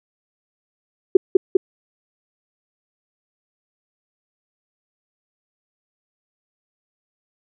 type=tone with echo; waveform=sine; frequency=377.6 Hz; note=F#4; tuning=35 cents sharp; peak=-4 dBFS; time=1.15-1.17 s; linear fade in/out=5 ms; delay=200 ms; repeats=2; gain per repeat=-2 dB; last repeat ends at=1.57 s; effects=none